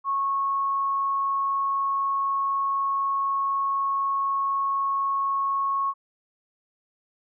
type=tone; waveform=sine; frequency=1099 Hz; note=C#6; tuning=15 cents flat; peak=-22 dBFS; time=0.04-5.94 s; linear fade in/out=50 ms; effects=none